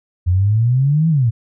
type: exponential two-way sweep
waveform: sine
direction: up then down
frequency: 86.3 to 166.5 to 107.2 Hz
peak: -11 dBFS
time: 0.26-1.31 s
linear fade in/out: 20 ms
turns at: 1.09 s
effects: none